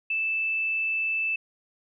sine tone, 2637 Hz, E7, in tune, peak -24 dBFS, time 0.1-1.36 s, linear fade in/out 5 ms, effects none

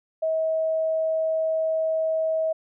sine tone, 640 Hz, D#5, 49 cents sharp, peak -21 dBFS, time 0.22-2.53 s, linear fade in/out 10 ms, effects none

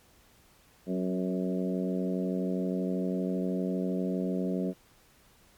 harmonic tone with a mistuned harmonic, 92.5 Hz, F#2, in tune, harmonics 2 / 3 / 4 / 5 / 6 / 7, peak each -30 / -34 / -36 / -38 / -40 / -41 dBFS, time 0.86-4.74 s, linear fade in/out 50 ms, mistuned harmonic 3, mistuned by -34 cents, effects pink hiss -61 dBFS RMS until 5.57 s + MP3 96 kbps

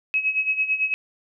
sine tone with tremolo, 2560 Hz, D#7, 49 cents sharp, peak -17 dBFS, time 0.14-0.94 s, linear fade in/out 0 ms, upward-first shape sine, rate 9 Hz, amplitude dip 75%, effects none

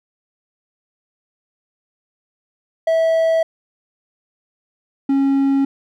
triangle tone pair in turn, 652 / 274.1 Hz, E5 / C#4, -19 / -19 cents, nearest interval octave + minor third, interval 1500 cents, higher first, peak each -11 dBFS, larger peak neither, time 2.87-3.43 / 5.09-5.65 s, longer neither, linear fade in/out 5 ms, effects none

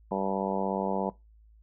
harmonic tone, 97 Hz, G2, 18 cents flat, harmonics 2 / 3 / 4 / 5 / 6 / 7 / 8 / 9 / 10, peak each -33 / -39 / -36 / -35 / -35 / -37 / -39 / -35 / -39 dBFS, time 0.11-1.1 s, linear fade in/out 5 ms, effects noise-tail reverb RT60 0.2 s tail -19 dB re dry + added 54 Hz sine -54 dBFS peak until 1.62 s

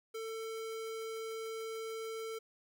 square tone, 446.6 Hz, A4, 26 cents sharp, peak -40 dBFS, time 0.14-2.39 s, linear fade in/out 10 ms, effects 13-bit

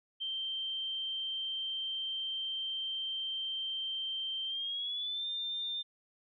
sine tone with pitch glide, 3136 to 3602 Hz, G7 to A7, 0 to +40 cents, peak -34 dBFS, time 0.2-5.83 s, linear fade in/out 20 ms, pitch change +240 cents, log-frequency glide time 4.46-5.27 s, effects none

